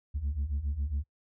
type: beating tone pair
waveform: sine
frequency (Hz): 67.1 / 74.4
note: C2 / D2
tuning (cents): +44 / +23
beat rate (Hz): 7.3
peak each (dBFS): -32 / -29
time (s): 0.14-1.04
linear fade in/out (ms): 20
effects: noise-tail reverb RT60 0.1 s tail -26 dB re dry + tanh soft clip ceiling -26 dBFS